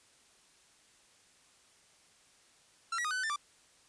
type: tone with pitch steps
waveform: 45% pulse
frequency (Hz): 1357 / 1925 / 1236 / 1502 / 1515 / 1782 / 1173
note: E6 / B6 / D#6 / F#6 / F#6 / A6 / D6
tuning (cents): +50 / -45 / -12 / +26 / +40 / +22 / -2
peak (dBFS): -32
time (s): 2.92-3.361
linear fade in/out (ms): 5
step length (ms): 63
effects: white hiss -64 dBFS RMS until 3.88 s + resampled to 22050 Hz